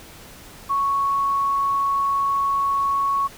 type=tone; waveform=sine; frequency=1108.7 Hz; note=C#6; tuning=in tune; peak=-18 dBFS; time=0.69-3.28 s; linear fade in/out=20 ms; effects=pink hiss -43 dBFS RMS until 3.37 s